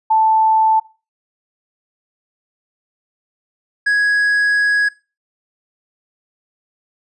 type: tone pair in turn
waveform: sine / triangle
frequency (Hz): 880 / 1664.7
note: A5 / G#6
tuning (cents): 0 / +4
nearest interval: major seventh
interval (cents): 1104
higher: second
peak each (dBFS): -10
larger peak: neither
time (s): 0.1-0.8 / 3.86-4.89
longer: second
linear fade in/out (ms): 10
effects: noise-tail reverb RT60 0.3 s tail -20 dB re dry + resampled to 24000 Hz